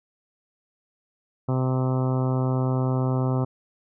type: harmonic tone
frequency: 129.3 Hz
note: C3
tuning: 20 cents flat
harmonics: 1 / 2 / 3 / 4 / 5 / 6 / 7 / 8 / 9 / 10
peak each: -22 / -28 / -32 / -34 / -36 / -38 / -39 / -40 / -41 / -42 dBFS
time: 1.48-3.45 s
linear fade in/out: 10 ms
effects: none